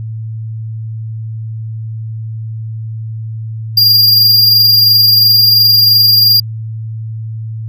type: tone with amplitude modulation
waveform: square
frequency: 4793 Hz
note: D8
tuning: 34 cents sharp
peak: -4 dBFS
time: 3.77-6.4 s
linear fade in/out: 5 ms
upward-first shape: sine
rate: 22.9 Hz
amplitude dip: 30%
effects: added 111 Hz sine -19 dBFS peak until 7.68 s